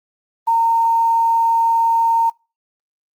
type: tone with quantisation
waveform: sine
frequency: 917 Hz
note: A#5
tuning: 29 cents flat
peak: -12 dBFS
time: 0.47-2.3 s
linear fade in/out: 10 ms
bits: 7
effects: noise-tail reverb RT60 0.3 s tail -26 dB re dry + Opus 24 kbps